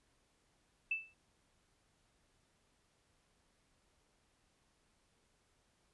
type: tone with exponential decay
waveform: sine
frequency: 2642 Hz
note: E7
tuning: 3 cents sharp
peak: -30 dBFS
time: 0.91-1.14 s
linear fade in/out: 5 ms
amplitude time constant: 48 ms
effects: pink hiss -75 dBFS RMS until 5.93 s + resampled to 24000 Hz